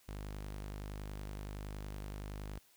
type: tone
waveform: sawtooth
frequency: 50.7 Hz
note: G#1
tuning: 41 cents flat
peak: -38 dBFS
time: 0.08-2.59 s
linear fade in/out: 10 ms
effects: white hiss -67 dBFS RMS until 2.76 s